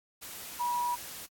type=tone in noise; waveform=sine; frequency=968 Hz; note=B5; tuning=35 cents flat; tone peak=-28 dBFS; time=0.59-0.96 s; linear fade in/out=20 ms; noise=white; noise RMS=-43 dBFS; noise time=0.21-1.27 s; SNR=+12 dB; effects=AAC 64 kbps